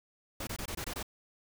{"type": "noise bursts", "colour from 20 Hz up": "pink", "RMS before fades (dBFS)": -38, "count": 7, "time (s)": [0.4, 1.029], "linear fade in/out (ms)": 5, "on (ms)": 71, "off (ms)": 22, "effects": []}